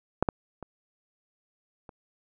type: clicks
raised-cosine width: 1 ms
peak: -8 / -10 / -25 / -30 dBFS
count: 4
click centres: 0.226 / 0.288 / 0.627 / 1.892 s
effects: none